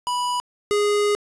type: tone pair in turn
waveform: square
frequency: 983 / 413.3 Hz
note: B5 / G#4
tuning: -8 / -8 cents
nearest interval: octave + minor third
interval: 1500 cents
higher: first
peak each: -22 / -18 dBFS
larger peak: second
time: 0.07-0.4 / 0.71-1.15 s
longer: second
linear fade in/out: 0 ms
effects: resampled to 24000 Hz + 8-bit